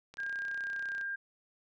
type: click train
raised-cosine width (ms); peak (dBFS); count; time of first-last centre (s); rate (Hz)
0.2; -33; 29; 0.14-1.012; 32.1
type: tone with pitch glide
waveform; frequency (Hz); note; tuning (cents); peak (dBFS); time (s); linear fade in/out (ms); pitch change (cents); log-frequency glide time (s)
sine; 1611 to 1600.8; G6 to G6; +47 to +36; -34; 0.18-1.16; 10; -11; 0.54-1
effects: none